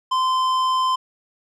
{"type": "tone with tanh clipping", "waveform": "sine", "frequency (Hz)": 1033, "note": "C6", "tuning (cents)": -22, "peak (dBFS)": -19, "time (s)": [0.11, 0.96], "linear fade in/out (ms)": 10, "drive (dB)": 12, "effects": []}